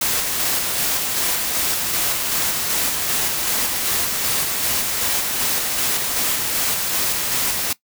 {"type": "noise with tremolo", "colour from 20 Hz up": "white", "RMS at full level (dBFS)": -20, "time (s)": [0.01, 7.73], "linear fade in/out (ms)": 5, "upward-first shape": "square", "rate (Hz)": 2.6, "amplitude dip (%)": 25, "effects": ["noise-tail reverb RT60 0.1 s tail -19 dB re dry"]}